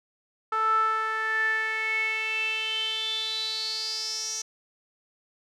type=tone with band-pass filter sweep; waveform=sawtooth; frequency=440 Hz; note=A4; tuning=in tune; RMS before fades=-28 dBFS; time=0.52-4.42 s; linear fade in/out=5 ms; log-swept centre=1200 to 6000 Hz; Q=8.9; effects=none